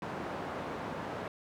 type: band-pass noise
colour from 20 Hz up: white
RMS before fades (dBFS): -39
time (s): 0.02-1.28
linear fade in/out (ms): 2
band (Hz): 100 to 920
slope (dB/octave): 12
effects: none